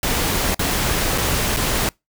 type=noise with dropouts; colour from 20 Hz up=pink; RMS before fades=-20 dBFS; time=0.03-1.89 s; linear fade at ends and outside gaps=1 ms; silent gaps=0.545-0.593 / 1.178-1.182 / 1.564-1.569 s; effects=noise-tail reverb RT60 0.2 s tail -26 dB re dry